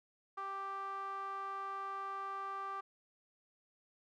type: tone with band-pass filter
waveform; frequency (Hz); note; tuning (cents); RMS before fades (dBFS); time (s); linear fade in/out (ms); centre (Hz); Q
sawtooth; 392; G4; 0; -42; 0.37-2.81; 10; 1100; 6.6
effects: none